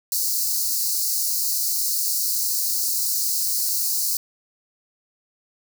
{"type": "high-pass noise", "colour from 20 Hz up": "white", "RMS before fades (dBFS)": -23, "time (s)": [0.12, 4.17], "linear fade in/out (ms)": 2, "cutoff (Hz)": 4200, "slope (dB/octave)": 96, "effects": []}